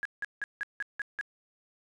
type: tone bursts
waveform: sine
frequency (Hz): 1661.2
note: G#6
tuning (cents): 0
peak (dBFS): -30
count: 7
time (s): 0.03-1.211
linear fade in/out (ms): 0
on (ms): 23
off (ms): 170
effects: resampled to 24000 Hz + 10-bit